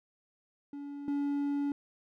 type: tone pair in turn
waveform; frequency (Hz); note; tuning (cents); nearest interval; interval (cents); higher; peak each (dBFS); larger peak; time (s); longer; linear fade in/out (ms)
triangle; 284.9 / 284.9; C#4 / C#4; +48 / +48; unison; 0; neither; -37 / -27; second; 0.73-1.08 / 1.08-1.72; second; 2
effects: none